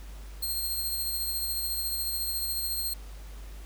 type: tone with tremolo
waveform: 5% pulse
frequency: 4218 Hz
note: C8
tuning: 13 cents sharp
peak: -21 dBFS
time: 0.42-2.94 s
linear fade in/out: 10 ms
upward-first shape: sine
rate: 14 Hz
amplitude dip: 30%
effects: added 50 Hz sine -40 dBFS peak until 3.65 s + pink hiss -53 dBFS RMS until 3.65 s